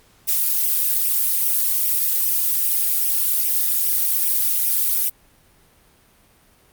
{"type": "noise with flanger", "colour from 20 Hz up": "violet", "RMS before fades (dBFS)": -19, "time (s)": [0.27, 5.1], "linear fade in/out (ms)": 20, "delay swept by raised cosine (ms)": [0.34, 3.44], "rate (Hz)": 2.5, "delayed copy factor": 0.9, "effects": ["pink hiss -55 dBFS RMS until 6.72 s", "Opus 48 kbps"]}